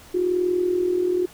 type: tone with amplitude modulation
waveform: sine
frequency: 360 Hz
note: F#4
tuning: 47 cents flat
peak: -16 dBFS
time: 0.14-1.26 s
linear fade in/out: 10 ms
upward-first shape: sine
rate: 40.8 Hz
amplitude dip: 60%
effects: pink hiss -47 dBFS RMS until 1.33 s